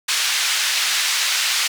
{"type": "band-pass noise", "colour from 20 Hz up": "white", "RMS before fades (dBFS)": -20, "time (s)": [0.08, 1.68], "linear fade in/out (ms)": 10, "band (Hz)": [1600, 5200], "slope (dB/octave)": 12, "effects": []}